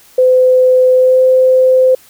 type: tone with pitch glide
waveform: sine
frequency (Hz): 510 to 515.6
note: C5 to C5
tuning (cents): -44 to -26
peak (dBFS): -5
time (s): 0.18-1.95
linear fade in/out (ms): 5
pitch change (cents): +18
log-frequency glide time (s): 0.93-1.22
effects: white hiss -44 dBFS RMS until 2.09 s